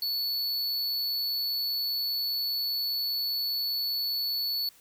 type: tone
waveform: square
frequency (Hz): 4435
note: C#8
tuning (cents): 0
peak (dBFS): -28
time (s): 0.02-4.69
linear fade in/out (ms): 2
effects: white hiss -58 dBFS RMS until 4.8 s